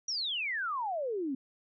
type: exponential sweep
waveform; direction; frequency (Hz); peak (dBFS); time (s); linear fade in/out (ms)
sine; down; 5860 to 253.6; -31; 0.08-1.35; 5
effects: none